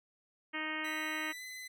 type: harmonic tone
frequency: 311.1 Hz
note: D#4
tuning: in tune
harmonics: 1 / 2 / 3 / 4 / 5 / 6 / 7 / 8 / 9 / 10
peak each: -43 / -49 / -47 / -45 / -46 / -40 / -42 / -47 / -47 / -50 dBFS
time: 0.53-1.33 s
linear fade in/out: 20 ms
type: tone with pitch glide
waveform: sawtooth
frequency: 1975.5 to 2023 Hz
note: B6 to B6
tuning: 0 to +41 cents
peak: -40 dBFS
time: 0.84-1.68 s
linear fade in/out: 10 ms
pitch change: +41 cents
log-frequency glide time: 1.34-1.43 s
effects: none